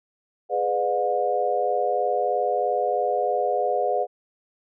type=chord; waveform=sine; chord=G# diminished seventh; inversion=none; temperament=just; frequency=415.3 / 498.4 / 598 / 717.6 Hz; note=G#4 / B4 / D5 / F5; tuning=0 / +16 / +31 / +47 cents; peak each=-28 / -26 / -27 / -24 dBFS; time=0.49-4.07 s; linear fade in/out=50 ms; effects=none